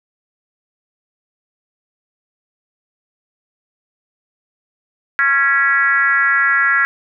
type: tone with frequency modulation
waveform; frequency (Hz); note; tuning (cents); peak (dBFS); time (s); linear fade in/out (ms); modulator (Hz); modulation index
sine; 1661.2; G#6; 0; -11; 5.19-6.85; 0; 285; 1.2
effects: none